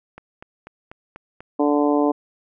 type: click train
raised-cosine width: 0.5 ms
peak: -23 dBFS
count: 6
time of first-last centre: 0.18-1.405 s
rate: 4.08 Hz
type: harmonic tone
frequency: 146.3 Hz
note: D3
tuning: 6 cents flat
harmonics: 2 / 3 / 4 / 5 / 6 / 7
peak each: -18 / -22 / -24 / -26 / -28 / -29 dBFS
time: 1.59-2.12 s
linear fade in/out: 10 ms
effects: none